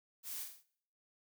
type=noise with echo; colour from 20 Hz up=blue; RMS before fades=-44 dBFS; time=0.23-0.47 s; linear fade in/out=50 ms; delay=42 ms; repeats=4; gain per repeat=-5 dB; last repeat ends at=0.638 s; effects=noise-tail reverb RT60 0.6 s tail -19 dB re dry